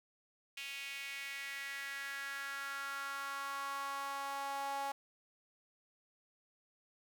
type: tone with high-pass filter sweep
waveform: sawtooth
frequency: 277.2 Hz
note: C#4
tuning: in tune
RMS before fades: -42 dBFS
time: 0.57-4.92 s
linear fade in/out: 5 ms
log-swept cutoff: 2600 to 800 Hz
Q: 4
effects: none